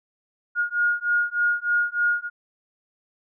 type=beating tone pair; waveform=sine; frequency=1429 / 1432.3 Hz; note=F6 / F6; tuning=+39 / +43 cents; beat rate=3.3 Hz; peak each=-23 dBFS; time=0.55-2.3 s; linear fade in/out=50 ms; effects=none